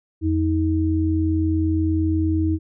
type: tone pair together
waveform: sine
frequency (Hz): 85.9 / 317.1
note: F2 / D#4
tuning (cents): -28 / +33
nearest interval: octave + major seventh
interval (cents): 2261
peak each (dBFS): -20 / -20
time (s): 0.21-2.59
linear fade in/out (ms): 50
effects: none